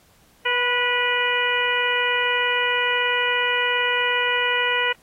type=harmonic tone with a mistuned harmonic; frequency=488.6 Hz; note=B4; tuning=19 cents flat; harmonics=1 / 2 / 3 / 4 / 5 / 6; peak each=-27 / -26 / -26 / -24 / -26 / -26 dBFS; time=0.45-4.93 s; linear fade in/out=10 ms; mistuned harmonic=2; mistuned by=+16 cents; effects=pink hiss -57 dBFS RMS until 5.02 s + AAC 48 kbps